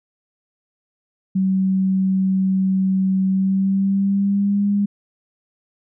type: tone with pitch glide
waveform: sine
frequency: 190 to 202.5 Hz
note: F#3 to G#3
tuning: +46 to -43 cents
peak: -15 dBFS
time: 1.35-4.86 s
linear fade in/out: 10 ms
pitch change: +111 cents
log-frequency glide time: 3.27-4.65 s
effects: none